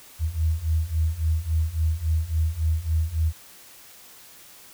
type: beating tone pair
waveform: sine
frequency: 77.9 / 81.5 Hz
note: D#2 / E2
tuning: +3 / -19 cents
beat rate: 3.6 Hz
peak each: -25 / -23 dBFS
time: 0.19-3.33 s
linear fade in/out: 50 ms
effects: white hiss -48 dBFS RMS until 4.73 s